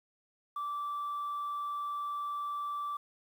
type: tone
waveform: sine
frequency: 1165 Hz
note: D6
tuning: 14 cents flat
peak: -32 dBFS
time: 0.56-2.97 s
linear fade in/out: 5 ms
effects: tanh soft clip ceiling -31 dBFS + 10-bit